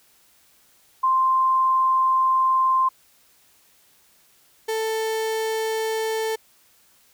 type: tone pair in turn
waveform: sine / 35% pulse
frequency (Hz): 1046.5 / 442.3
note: C6 / A4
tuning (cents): 0 / +9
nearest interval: octave + minor third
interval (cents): 1491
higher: first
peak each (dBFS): -16 / -21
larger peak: first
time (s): 1.03-2.89 / 4.68-6.36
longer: first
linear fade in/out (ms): 10
effects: white hiss -58 dBFS RMS until 7.13 s